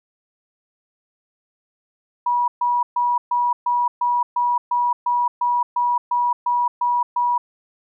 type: tone bursts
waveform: sine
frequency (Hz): 969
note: B5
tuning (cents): -33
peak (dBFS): -16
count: 15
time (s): 2.26-7.38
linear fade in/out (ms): 5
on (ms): 220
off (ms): 130
effects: none